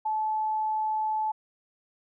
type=tone; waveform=sine; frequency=866 Hz; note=A5; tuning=28 cents flat; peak=-25 dBFS; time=0.05-1.32 s; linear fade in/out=10 ms; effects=none